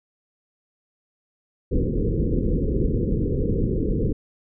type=low-pass noise; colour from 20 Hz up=pink; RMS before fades=-22 dBFS; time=1.71-4.13 s; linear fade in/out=10 ms; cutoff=500 Hz; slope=96 dB/octave; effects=none